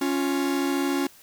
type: tone pair together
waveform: 45% pulse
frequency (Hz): 277.2 / 351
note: C#4 / F4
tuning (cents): 0 / +9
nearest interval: major third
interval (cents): 409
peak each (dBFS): -24 / -28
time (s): 0.01-1.07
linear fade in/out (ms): 5
effects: white hiss -52 dBFS RMS until 1.22 s